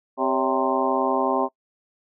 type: harmonic tone with a mistuned harmonic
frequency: 130.81 Hz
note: C3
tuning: in tune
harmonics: 2 / 3 / 4 / 5 / 6 / 7 / 8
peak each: -27 / -27 / -27 / -27 / -27 / -27 / -27 dBFS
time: 0.17-1.49 s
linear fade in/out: 50 ms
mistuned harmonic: 4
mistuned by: +110 cents
effects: noise-tail reverb RT60 0.1 s tail -23 dB re dry